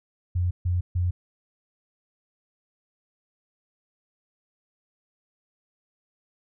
sine tone bursts, 88.9 Hz, F2, 31 cents sharp, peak -21 dBFS, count 3, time 0.35-1.11 s, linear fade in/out 10 ms, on 160 ms, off 140 ms, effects none

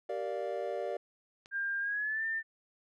triangle chord, G minor seventh, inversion none, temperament equal with one note detuned, 387.5 / 466.2 / 587.3 / 698.5 Hz, G4 / Bb4 / D5 / F5, -20 / 0 / 0 / 0 cents, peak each -38 / -37 / -35 / -39 dBFS, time 0.09-0.97 s, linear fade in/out 5 ms
click, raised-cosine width 0.2 ms, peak -35 dBFS, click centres 1.459 s
sine tone with pitch glide, 1600 to 1795.9 Hz, G6 to A6, +35 to +35 cents, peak -31 dBFS, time 1.51-2.43 s, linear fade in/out 50 ms, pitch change +200 cents, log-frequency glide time 1.8-2.25 s
effects none

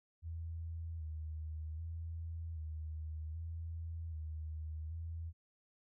sine tone with vibrato, 80.3 Hz, E2, 45 cents flat, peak -40 dBFS, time 0.22-5.33 s, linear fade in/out 50 ms, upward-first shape square, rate 0.64 Hz, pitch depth 44 cents each way, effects none

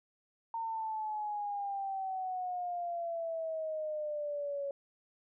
sine exponential sweep, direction down, 916 to 557 Hz, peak -34 dBFS, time 0.54-4.71 s, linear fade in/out 2 ms, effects none

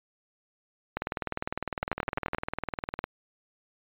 two click trains, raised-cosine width 0.5 ms, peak -15 / -13 dBFS, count 42 / 7, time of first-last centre 0.97-3.041 / 1.83-2.347 s, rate 19.8 / 11.6 Hz, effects resampled to 8000 Hz

